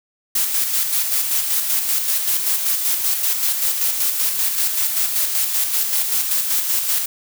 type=noise with tremolo; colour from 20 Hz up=blue; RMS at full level=-18 dBFS; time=0.35-7.06 s; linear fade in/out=5 ms; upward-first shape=square; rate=5.2 Hz; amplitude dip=40%; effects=none